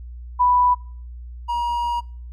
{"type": "tone pair in turn", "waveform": ["sine", "triangle"], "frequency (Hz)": [987.8, 952.9], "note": ["B5", "A#5"], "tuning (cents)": [0, 38], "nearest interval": "minor second", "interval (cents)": 62, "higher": "first", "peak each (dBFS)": [-13, -18], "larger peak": "first", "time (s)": [[0.39, 0.75], [1.48, 2.01]], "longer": "second", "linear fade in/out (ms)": 20, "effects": ["noise-tail reverb RT60 0.5 s tail -25 dB re dry", "added 60 Hz sine -33 dBFS peak until 2.32 s"]}